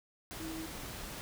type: tone in noise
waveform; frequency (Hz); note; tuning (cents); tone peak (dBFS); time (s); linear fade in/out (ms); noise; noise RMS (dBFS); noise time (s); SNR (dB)
sine; 321.5; E4; -43; -40; 0.4-0.66; 0; pink; -44; 0.31-1.21; +1
effects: none